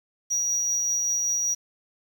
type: tone with tremolo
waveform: sine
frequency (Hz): 5770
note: F#8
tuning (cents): -44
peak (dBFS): -19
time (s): 0.3-1.55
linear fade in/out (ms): 20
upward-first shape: sine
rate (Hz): 5.2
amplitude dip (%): 25
effects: tanh soft clip ceiling -21 dBFS + 8-bit